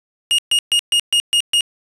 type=tone bursts; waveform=45% pulse; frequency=2856 Hz; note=F7; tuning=38 cents sharp; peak=-12 dBFS; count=7; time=0.31-1.608 s; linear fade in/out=0 ms; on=74 ms; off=130 ms; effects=resampled to 24000 Hz + 9-bit